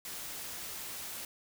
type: noise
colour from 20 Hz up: white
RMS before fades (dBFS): -42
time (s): 0.05-1.25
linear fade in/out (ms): 2
effects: none